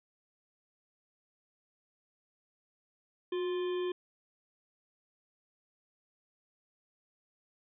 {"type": "harmonic tone with a mistuned harmonic", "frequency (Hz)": 349.2, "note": "F4", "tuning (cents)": 0, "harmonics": [1, 3, 5, 7, 9, 10], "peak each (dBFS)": [-31, -45, -51, -53, -49, -55], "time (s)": [3.32, 3.92], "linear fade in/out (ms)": 5, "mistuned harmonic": 1, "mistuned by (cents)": 59, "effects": []}